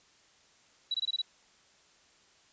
sine tone bursts, 3917 Hz, B7, 15 cents flat, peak -28 dBFS, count 6, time 0.91-1.218 s, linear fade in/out 5 ms, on 33 ms, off 22 ms, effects white hiss -63 dBFS RMS until 2.52 s + resampled to 16000 Hz

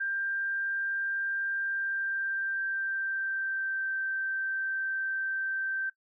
sine tone with pitch glide, 1588 to 1559.8 Hz, G6 to G6, +22 to -9 cents, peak -29 dBFS, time 0-5.9 s, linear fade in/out 10 ms, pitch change -31 cents, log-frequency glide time 1.57-3.91 s, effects noise-tail reverb RT60 0.1 s tail -18 dB re dry

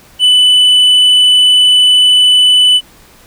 sine tone with tanh clipping, 2991 Hz, F#7, 18 cents sharp, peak -5 dBFS, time 0.19-2.81 s, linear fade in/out 50 ms, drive 4 dB, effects pink hiss -42 dBFS RMS until 3.26 s

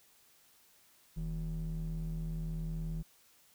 triangle ring-modulated tone, 100.6 Hz, G2, 45 cents sharp, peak -29 dBFS, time 1.16-3.03 s, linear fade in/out 20 ms, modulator 60.1 Hz, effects tanh soft clip ceiling -26 dBFS + white hiss -65 dBFS RMS until 3.54 s

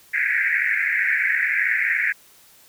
pink band-pass noise, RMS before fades -21 dBFS, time 0.13-2.13 s, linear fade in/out 20 ms, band 1600 to 2300 Hz, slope 96 dB/octave, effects white hiss -52 dBFS RMS until 2.68 s

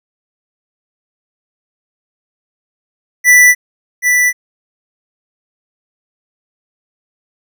square tone with echo, 1975.5 Hz, B6, in tune, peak -4 dBFS, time 3.24-3.55 s, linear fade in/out 50 ms, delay 780 ms, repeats 1, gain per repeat -5 dB, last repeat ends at 4.33 s, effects none

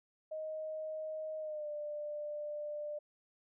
sine tone with pitch glide, 625 to 594.7 Hz, D#5 to D5, +8 to +22 cents, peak -38 dBFS, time 0.31-2.99 s, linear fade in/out 10 ms, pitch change -86 cents, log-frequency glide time 1.39-1.69 s, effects none

